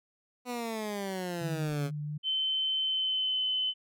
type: exponential sweep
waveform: 15% pulse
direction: down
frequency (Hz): 250 to 138.6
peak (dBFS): -27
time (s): 0.45-1.91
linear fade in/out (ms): 50
type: tone with vibrato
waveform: sine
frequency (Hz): 149.1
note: D3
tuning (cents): +27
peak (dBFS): -33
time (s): 1.41-2.18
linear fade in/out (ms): 10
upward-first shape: sine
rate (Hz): 4.5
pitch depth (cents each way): 11
type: noise with exponential growth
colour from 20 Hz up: brown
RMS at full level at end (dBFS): -46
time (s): 1.61-1.74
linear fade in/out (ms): 1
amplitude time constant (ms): 27
type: tone with pitch glide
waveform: sine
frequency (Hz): 3073 to 3038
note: G7 to F#7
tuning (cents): -35 to +45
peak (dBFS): -27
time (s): 2.23-3.74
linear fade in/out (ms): 50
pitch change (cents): -20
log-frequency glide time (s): 2.82-3.44
effects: none